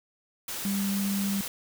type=tone in noise; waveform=sine; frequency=198.4 Hz; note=G3; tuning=21 cents sharp; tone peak=-26 dBFS; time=0.65-1.41 s; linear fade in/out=2 ms; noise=white; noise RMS=-35 dBFS; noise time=0.48-1.48 s; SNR=+6 dB; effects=none